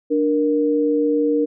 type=tone pair together; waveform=sine; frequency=295.2 / 468.6 Hz; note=D4 / A#4; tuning=+9 / +9 cents; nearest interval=minor sixth; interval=800 cents; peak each=-18 dBFS; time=0.1-1.46 s; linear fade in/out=20 ms; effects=none